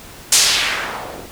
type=noise with low-pass filter sweep; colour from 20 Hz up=blue; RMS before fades=-18 dBFS; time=0.32-1.26 s; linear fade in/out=5 ms; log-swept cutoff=7800 to 380 Hz; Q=1.3; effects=pink hiss -38 dBFS RMS until 1.31 s